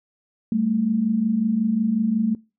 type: tone pair together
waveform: sine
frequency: 197.9 / 223.4 Hz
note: G3 / A3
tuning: +17 / +27 cents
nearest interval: major second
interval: 210 cents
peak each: -25 / -19 dBFS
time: 0.52-2.35 s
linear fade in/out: 2 ms
effects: noise-tail reverb RT60 0.3 s tail -24 dB re dry